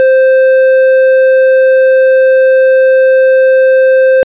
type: tone with hard clipping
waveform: sine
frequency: 523.3 Hz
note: C5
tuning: in tune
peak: -5 dBFS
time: 0-4.23 s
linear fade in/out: 0 ms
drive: 6 dB
effects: resampled to 8000 Hz